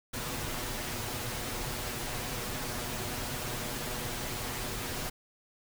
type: noise with comb filter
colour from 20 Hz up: pink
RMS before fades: -36 dBFS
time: 0.13-5.1 s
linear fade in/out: 10 ms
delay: 8.2 ms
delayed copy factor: +0.6
effects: none